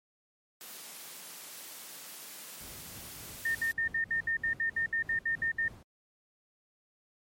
white high-pass noise, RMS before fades -46 dBFS, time 0.61-3.72 s, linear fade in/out 0 ms, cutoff 140 Hz, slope 48 dB/octave
brown noise with tremolo, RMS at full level -44 dBFS, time 2.6-5.83 s, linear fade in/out 5 ms, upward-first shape triangle, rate 3.3 Hz, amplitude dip 60%
sine tone bursts, 1821 Hz, A#6, 41 cents flat, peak -27 dBFS, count 14, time 3.45-5.682 s, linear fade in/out 5 ms, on 100 ms, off 64 ms
effects high-pass 80 Hz 12 dB/octave + MP3 64 kbps

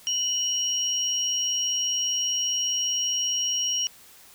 sine tone pair together, 2960 / 5625 Hz, F#7 / F8, 0 / +12 cents, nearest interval major seventh, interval 1112 cents, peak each -26 / -26 dBFS, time 0.07-3.87 s, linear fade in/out 0 ms, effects white hiss -51 dBFS RMS until 4.34 s

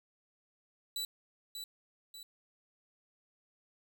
sawtooth tone with echo, 3951 Hz, B7, in tune, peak -32 dBFS, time 0.96-1.05 s, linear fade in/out 2 ms, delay 590 ms, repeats 2, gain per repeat -6 dB, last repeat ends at 2.23 s, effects none

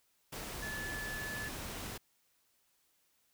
sine tone in noise, 1728 Hz, A6, 32 cents flat, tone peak -40 dBFS, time 0.62-1.49 s, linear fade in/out 10 ms, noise pink, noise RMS -43 dBFS, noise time 0.32-1.98 s, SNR 0 dB, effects white hiss -74 dBFS RMS until 3.33 s

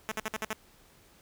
5% pulse tone bursts, 217.8 Hz, A3, 17 cents flat, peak -20 dBFS, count 6, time 0.09-0.532 s, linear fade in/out 0 ms, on 27 ms, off 56 ms, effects pink hiss -60 dBFS RMS until 1.21 s

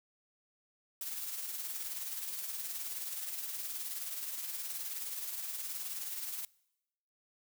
blue noise with tremolo, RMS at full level -38 dBFS, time 1.01-6.45 s, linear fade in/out 2 ms, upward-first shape triangle, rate 19 Hz, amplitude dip 50%, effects noise-tail reverb RT60 0.9 s tail -24 dB re dry

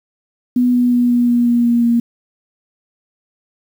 sine tone with pitch steps, 246.9 / 245.2 / 243.5 / 241.8 / 240.1 / 238.5 / 236.8 / 235.2 Hz, B3 / B3 / B3 / B3 / B3 / A#3 / A#3 / A#3, 0 / -12 / -24 / -36 / -49 / +40 / +27 / +16 cents, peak -10 dBFS, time 0.56-2 s, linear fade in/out 5 ms, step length 180 ms, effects 7-bit

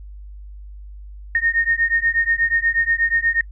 sine beating tone pair, 1839 / 1847.3 Hz, A#6 / A#6, -24 / -16 cents, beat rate 8.3 Hz, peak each -19 dBFS, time 1.35-3.41 s, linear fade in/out 2 ms, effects noise-tail reverb RT60 0.1 s tail -26 dB re dry + added 50 Hz sine -34 dBFS peak until 3.51 s

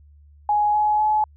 sine tone with pitch steps, 835 / 844.2 / 853.5 Hz, G#5 / G#5 / G#5, +9 / +28 / +47 cents, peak -16 dBFS, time 0.49-1.24 s, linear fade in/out 2 ms, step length 250 ms, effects added 73 Hz sine -47 dBFS peak until 1.36 s

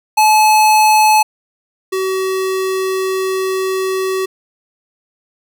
square tone pair in turn, 860 / 378.9 Hz, A5 / F#4, -40 / +41 cents, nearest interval octave + major second, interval 1419 cents, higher first, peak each -8 / -16 dBFS, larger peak first, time 0.17-1.23 / 1.92-4.26 s, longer second, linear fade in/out 10 ms, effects none

